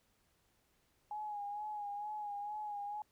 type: tone with vibrato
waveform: sine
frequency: 830.6 Hz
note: G#5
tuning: in tune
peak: -39 dBFS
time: 1.11-3.02 s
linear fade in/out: 2 ms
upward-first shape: sine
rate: 2.2 Hz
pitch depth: 41 cents each way
effects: pink hiss -75 dBFS RMS until 3.11 s